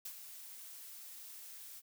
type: noise with ADSR envelope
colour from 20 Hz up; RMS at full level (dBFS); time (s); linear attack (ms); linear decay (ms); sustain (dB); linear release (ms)
blue; -43; 0.05-1.82; 6; 72; -8; 40
effects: none